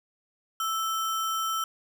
sine tone with sample-and-hold, 1318.5 Hz, E6, in tune, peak -26 dBFS, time 0.6-1.64 s, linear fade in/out 2 ms, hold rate 4410 Hz, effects none

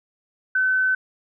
sine tone, 1520 Hz, F#6, 46 cents sharp, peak -17 dBFS, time 0.55-0.95 s, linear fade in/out 5 ms, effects none

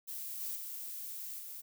violet noise with level steps, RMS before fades -42 / -39 / -43 / -46 dBFS, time 0.07-1.62 s, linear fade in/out 20 ms, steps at 0.4 / 0.55 / 1.38 s, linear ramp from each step 20 ms, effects none

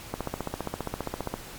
click train, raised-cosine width 1 ms, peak -15 dBFS, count 19, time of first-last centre 0.14-1.34 s, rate 15 Hz, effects pink hiss -43 dBFS RMS until 1.58 s + MP3 96 kbps

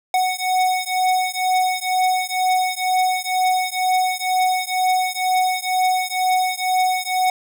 square beating tone pair, 740 / 742.1 Hz, F#5 / F#5, 0 / +5 cents, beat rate 2.1 Hz, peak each -21 dBFS, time 0.14-7.3 s, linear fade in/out 2 ms, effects none

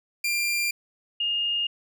sawtooth / sine tone pair in turn, 2384 / 2836 Hz, D7 / F7, +25 / +26 cents, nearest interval minor third, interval 301 cents, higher second, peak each -20 / -23 dBFS, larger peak first, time 0.24-0.71 / 1.2-1.67 s, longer neither, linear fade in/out 5 ms, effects none

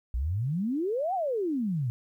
sine exponential two-way sweep, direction up then down, 56.2 to 793 to 113.8 Hz, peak -26 dBFS, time 0.14-1.9 s, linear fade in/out 0 ms, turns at 1.14 s, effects 11-bit

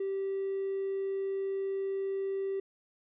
triangle tone with hard clipping, 389.5 Hz, G4, 11 cents flat, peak -31 dBFS, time 0-2.6 s, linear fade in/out 5 ms, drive 4 dB, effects resampled to 8000 Hz

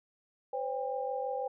sine tone cluster, 510 / 556 / 800 Hz, C5 / C#5 / G5, -44 / +5 / +35 cents, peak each -35 / -39 / -36 dBFS, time 0.53-1.48 s, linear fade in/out 5 ms, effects none

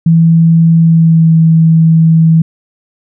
sine tone with pitch glide, 164.81 to 162.26 Hz, E3 to E3, 0 to -27 cents, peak -3 dBFS, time 0.06-2.42 s, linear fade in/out 5 ms, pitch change -27 cents, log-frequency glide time 0.78-1.33 s, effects none

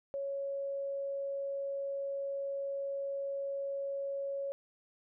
sine tone, 554.4 Hz, C#5, in tune, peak -34 dBFS, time 0.14-4.52 s, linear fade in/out 0 ms, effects none

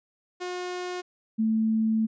sawtooth / sine tone pair in turn, 360 / 220.9 Hz, F#4 / A3, -47 / +7 cents, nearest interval minor sixth, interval 846 cents, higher first, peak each -27 / -21 dBFS, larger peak second, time 0.4-1.02 / 1.38-2.07 s, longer second, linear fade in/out 20 ms, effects resampled to 16000 Hz

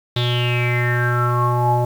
square tone with low-pass filter sweep, 121.7 Hz, B2, 25 cents flat, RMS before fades -18 dBFS, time 0.16-1.85 s, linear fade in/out 5 ms, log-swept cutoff 3700 to 740 Hz, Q 9.8, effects 7-bit

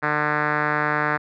5% pulse tone with low-pass filter, 150 Hz, D3, 37 cents sharp, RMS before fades -22 dBFS, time 0.02-1.18 s, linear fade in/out 20 ms, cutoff 1700 Hz, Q 2.4, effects none

